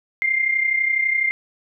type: tone pair together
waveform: sine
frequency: 2101 / 2133 Hz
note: C7 / C7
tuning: +7 / +33 cents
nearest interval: unison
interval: 26 cents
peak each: -18 / -24 dBFS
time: 0.22-1.31 s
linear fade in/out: 0 ms
effects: none